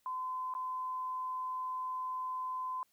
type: tone with dropouts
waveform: sine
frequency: 1023 Hz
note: C6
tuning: 39 cents flat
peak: -35 dBFS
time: 0.06-2.83 s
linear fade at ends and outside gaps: 1 ms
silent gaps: 0.539-0.55 s
effects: white hiss -74 dBFS RMS until 2.92 s